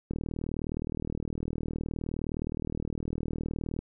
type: click train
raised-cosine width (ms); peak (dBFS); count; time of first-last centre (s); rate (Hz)
3; -20; 146; 0.11-3.79; 39.4
effects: none